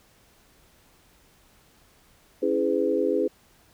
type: chord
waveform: sine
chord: C# minor seventh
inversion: none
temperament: equal with one note detuned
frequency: 277.2 / 329.6 / 415.3 / 504 Hz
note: C#4 / E4 / G#4 / B4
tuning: 0 / 0 / 0 / +35 cents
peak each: -29 / -27 / -25 / -26 dBFS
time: 2.42-3.28 s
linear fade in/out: 10 ms
effects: pink hiss -59 dBFS RMS until 3.73 s

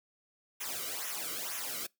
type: noise with flanger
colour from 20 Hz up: white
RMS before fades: -38 dBFS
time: 0.6-1.87 s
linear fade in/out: 10 ms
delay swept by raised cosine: 0.22 to 1.18 ms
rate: 2.1 Hz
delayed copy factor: -0.8
effects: noise-tail reverb RT60 0.2 s tail -25 dB re dry

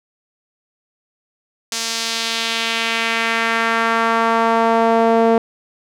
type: tone with band-pass filter sweep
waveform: sawtooth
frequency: 227.9 Hz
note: A#3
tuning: 39 cents flat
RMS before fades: -17 dBFS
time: 1.72-5.38 s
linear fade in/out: 2 ms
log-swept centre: 5800 to 540 Hz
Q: 1.5
effects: none

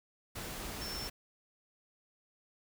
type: tone in noise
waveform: sine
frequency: 5390 Hz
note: E8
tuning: 38 cents sharp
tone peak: -41 dBFS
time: 0.81-1.08 s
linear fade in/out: 10 ms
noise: pink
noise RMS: -42 dBFS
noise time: 0.35-1.1 s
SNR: -2 dB
effects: none

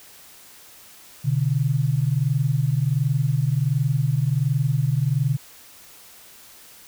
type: tone pair together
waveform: sine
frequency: 125.83 / 147.2 Hz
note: B2 / D3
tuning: +33 / +4 cents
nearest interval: minor third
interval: 271 cents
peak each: -21 dBFS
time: 1.24-5.37 s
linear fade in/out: 20 ms
effects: white hiss -47 dBFS RMS until 6.87 s

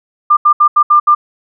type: tone bursts at uneven times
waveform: sine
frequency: 1195 Hz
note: D6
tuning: 30 cents sharp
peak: -4 dBFS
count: 6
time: 0.3-0.37 / 0.45-0.53 / 0.6-0.68 / 0.76-0.83 / 0.9-1 / 1.07-1.15 s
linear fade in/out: 10 ms
effects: none

